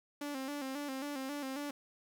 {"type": "tone with vibrato", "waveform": "sawtooth", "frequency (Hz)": 277.2, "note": "C#4", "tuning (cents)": 0, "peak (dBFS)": -34, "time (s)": [0.21, 1.71], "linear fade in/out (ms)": 5, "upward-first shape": "square", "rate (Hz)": 3.7, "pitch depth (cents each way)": 77, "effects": ["10-bit"]}